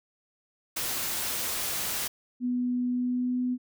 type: noise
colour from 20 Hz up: white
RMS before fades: -31 dBFS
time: 0.76-2.08 s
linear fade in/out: 10 ms
type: tone with pitch glide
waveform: sine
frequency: 247.1 to 249.7 Hz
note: B3 to B3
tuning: +1 to +19 cents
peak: -25 dBFS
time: 2.4-3.58 s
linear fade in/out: 50 ms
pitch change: +18 cents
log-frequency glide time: 2.88-3.39 s
effects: none